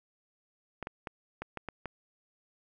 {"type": "clicks", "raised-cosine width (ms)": 0.5, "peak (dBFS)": -22, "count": 7, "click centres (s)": [0.827, 0.871, 1.072, 1.42, 1.573, 1.687, 1.857], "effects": []}